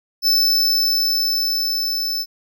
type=tone with level ramp; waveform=square; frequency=5274 Hz; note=E8; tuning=in tune; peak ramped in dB=-13 to -21 dBFS; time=0.22-2.26 s; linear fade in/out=50 ms; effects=none